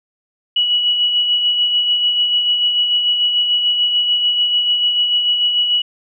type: tone with tremolo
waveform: sine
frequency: 2931 Hz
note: F#7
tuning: 17 cents flat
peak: -11 dBFS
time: 0.56-5.82 s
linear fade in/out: 5 ms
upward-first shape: sine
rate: 6.8 Hz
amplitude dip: 40%
effects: none